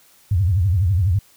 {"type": "tone with vibrato", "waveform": "sine", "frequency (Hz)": 92.5, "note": "F#2", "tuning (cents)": 0, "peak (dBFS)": -14, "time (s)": [0.31, 1.19], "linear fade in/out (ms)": 5, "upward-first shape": "triangle", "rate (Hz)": 12, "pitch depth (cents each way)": 270, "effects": ["white hiss -53 dBFS RMS until 1.36 s"]}